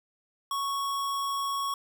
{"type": "tone", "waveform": "square", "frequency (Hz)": 1108.7, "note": "C#6", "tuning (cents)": 0, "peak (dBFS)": -29, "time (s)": [0.51, 1.74], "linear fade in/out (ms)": 2, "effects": []}